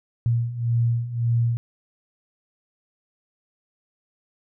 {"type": "beating tone pair", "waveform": "sine", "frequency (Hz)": [116.4, 118.2], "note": ["A#2", "A#2"], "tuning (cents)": [-2, 24], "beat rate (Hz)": 1.8, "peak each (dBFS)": [-25, -21], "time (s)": [0.26, 1.57], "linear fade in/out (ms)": 0, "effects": []}